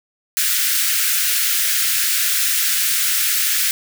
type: high-pass noise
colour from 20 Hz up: white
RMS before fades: -18 dBFS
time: 0.37-3.71 s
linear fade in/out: 0 ms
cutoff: 1400 Hz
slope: 48 dB/octave
effects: none